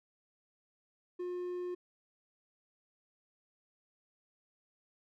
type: tone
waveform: triangle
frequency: 357.6 Hz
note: F4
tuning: 41 cents sharp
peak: -34 dBFS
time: 1.19-1.75 s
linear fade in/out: 10 ms
effects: none